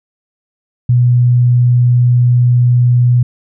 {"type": "tone", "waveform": "sine", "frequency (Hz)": 122.6, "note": "B2", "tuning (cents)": -12, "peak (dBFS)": -6, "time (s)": [0.89, 3.23], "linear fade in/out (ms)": 5, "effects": []}